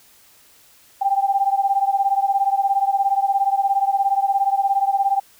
sine beating tone pair, 784 / 801 Hz, G5 / G5, 0 / +37 cents, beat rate 17 Hz, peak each -18 / -20 dBFS, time 1.01-5.2 s, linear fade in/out 10 ms, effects white hiss -52 dBFS RMS until 5.39 s

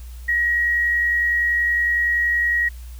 sine tone with amplitude modulation, 1900 Hz, A#6, 33 cents sharp, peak -15 dBFS, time 0.28-2.69 s, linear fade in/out 10 ms, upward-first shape sine, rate 90.7 Hz, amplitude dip 30%, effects added 60 Hz sine -33 dBFS peak until 2.99 s + white hiss -50 dBFS RMS until 2.99 s

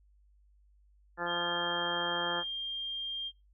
harmonic tone, 173.3 Hz, F3, 13 cents flat, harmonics 1 / 2 / 3 / 4 / 5 / 6 / 7 / 8 / 9 / 10, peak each -46 / -41 / -40 / -43 / -39 / -44 / -43 / -39 / -46 / -38 dBFS, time 1.17-2.44 s, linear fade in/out 50 ms
sine tone, 3200 Hz, G7, 35 cents sharp, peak -33 dBFS, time 1.26-3.32 s, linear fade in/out 50 ms
effects noise-tail reverb RT60 0.2 s tail -18 dB re dry + added 50 Hz sine -61 dBFS peak until 3.53 s

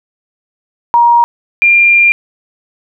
sine tone pair in turn, 946 / 2393 Hz, A#5 / D7, +25 / +32 cents, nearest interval octave + major third, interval 1607 cents, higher second, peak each -4 dBFS, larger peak neither, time 0.94-1.24 / 1.62-2.12 s, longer second, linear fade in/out 0 ms, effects none

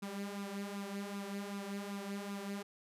sawtooth tone with flanger, 200.2 Hz, G3, 37 cents sharp, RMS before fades -42 dBFS, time 0.02-2.63 s, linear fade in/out 10 ms, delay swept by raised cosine 0.77 to 4.57 ms, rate 2.6 Hz, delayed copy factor +0.6, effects resampled to 32000 Hz

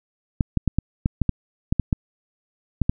clicks, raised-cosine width 5 ms, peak -6 dBFS, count 12, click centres 0.408 / 0.573 / 0.677 / 0.786 / 1.059 / 1.217 / 1.293 / 1.725 / 1.797 / 1.928 / 2.817 / 2.895 s, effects none

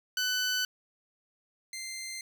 15% pulse tone pair in turn, 1500 / 2086 Hz, F#6 / C7, +23 / -6 cents, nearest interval tritone, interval 571 cents, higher second, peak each -21 / -31 dBFS, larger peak first, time 0.17-0.65 / 1.73-2.21 s, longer neither, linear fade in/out 2 ms, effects none

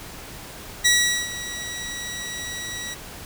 15% pulse tone with ADSR envelope, 1930 Hz, B6, 40 cents flat, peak -8 dBFS, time 0.84-2.95 s, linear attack 17 ms, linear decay 420 ms, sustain -16 dB, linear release 19 ms, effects pink hiss -39 dBFS RMS until 3.25 s

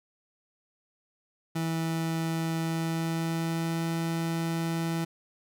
30% pulse tone with pitch glide, 163.4 to 165.39 Hz, E3 to E3, -15 to +6 cents, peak -25 dBFS, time 1.55-5.05 s, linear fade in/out 10 ms, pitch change +21 cents, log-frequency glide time 2.6-3.88 s, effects none

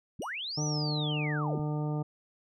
sine linear two-way sweep, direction up then down, 78.6 to 6070 to 78.6 Hz, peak -34 dBFS, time 0.19-1.6 s, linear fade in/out 5 ms, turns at 0.63 s
20% pulse tone with exponential decay, 2900 Hz, F#7, 35 cents flat, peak -36 dBFS, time 0.22-0.37 s, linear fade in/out 1 ms, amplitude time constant 31 ms
harmonic tone, 150.1 Hz, D3, 38 cents sharp, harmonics 1 / 2 / 3 / 4 / 5 / 6 / 8, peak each -30 / -37 / -41 / -44 / -44 / -46 / -50 dBFS, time 0.57-2.03 s, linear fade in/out 10 ms
effects none

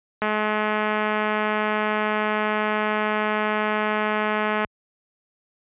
click train, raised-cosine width 0.5 ms, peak -9 dBFS, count 944, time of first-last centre 0.22-4.647 s, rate 213 Hz, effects high-pass 60 Hz 12 dB/octave + resampled to 8000 Hz

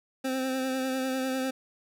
25% pulse tone with vibrato, 261.6 Hz, C4, in tune, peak -24 dBFS, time 0.24-1.51 s, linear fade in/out 10 ms, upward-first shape sine, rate 10 Hz, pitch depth 25 cents each way, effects none

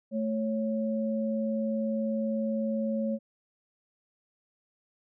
sine tone pair together, 220 / 552.1 Hz, A3 / C#5, 0 / -7 cents, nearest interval octave + major third, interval 1593 cents, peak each -28 / -32 dBFS, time 0.11-3.19 s, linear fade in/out 50 ms, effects none

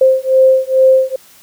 sine beating tone pair, 523.3 / 525.6 Hz, C5 / C5, 0 / +8 cents, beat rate 2.3 Hz, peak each -10 dBFS, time 0.01-1.16 s, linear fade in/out 5 ms, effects white hiss -44 dBFS RMS until 1.42 s

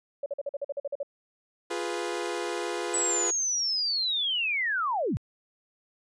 sine tone bursts, 565 Hz, C#5, 33 cents sharp, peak -28 dBFS, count 11, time 0.23-1.031 s, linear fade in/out 5 ms, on 31 ms, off 46 ms
sawtooth chord, F diminished, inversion none, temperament equal, 349.2 / 415.3 / 493.9 Hz, F4 / Ab4 / Cb5, 0 / 0 / 0 cents, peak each -29 / -31 / -31 dBFS, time 1.7-3.31 s, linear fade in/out 10 ms
sine linear sweep, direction down, 7970 to 77 Hz, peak -25 dBFS, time 2.94-5.17 s, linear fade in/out 0 ms
effects resampled to 22050 Hz

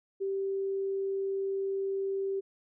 sine tone, 389.9 Hz, G4, 9 cents flat, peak -29 dBFS, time 0.2-2.41 s, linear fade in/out 20 ms, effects none

